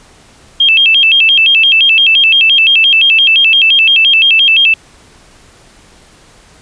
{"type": "tone with vibrato", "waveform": "sine", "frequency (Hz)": 2918, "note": "F#7", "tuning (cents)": -25, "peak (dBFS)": -4, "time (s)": [0.6, 4.74], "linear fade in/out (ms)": 5, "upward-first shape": "square", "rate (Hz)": 5.8, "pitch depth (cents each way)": 170, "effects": ["pink hiss -42 dBFS RMS until 6.61 s", "resampled to 22050 Hz"]}